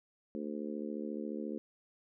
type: harmonic tone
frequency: 74.3 Hz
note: D2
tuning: 21 cents sharp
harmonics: 3 / 4 / 5 / 6 / 7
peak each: -40 / -42 / -44 / -46 / -47 dBFS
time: 0.35-1.58 s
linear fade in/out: 0 ms
effects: none